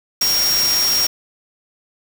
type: tone in noise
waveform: sine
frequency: 5580 Hz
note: F8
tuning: 2 cents flat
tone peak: -15 dBFS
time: 0.21-1.07 s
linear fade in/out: 5 ms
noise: white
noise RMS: -22 dBFS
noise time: 0.21-1.07 s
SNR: +4 dB
effects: none